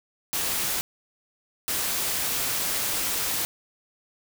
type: noise bursts at uneven times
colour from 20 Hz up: white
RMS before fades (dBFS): -27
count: 2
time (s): 0.33-0.81 / 1.68-3.45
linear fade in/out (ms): 0
effects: none